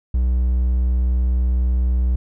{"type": "tone", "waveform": "triangle", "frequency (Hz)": 62, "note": "B1", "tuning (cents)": 7, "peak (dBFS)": -13, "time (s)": [0.14, 2.16], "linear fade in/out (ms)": 5, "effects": []}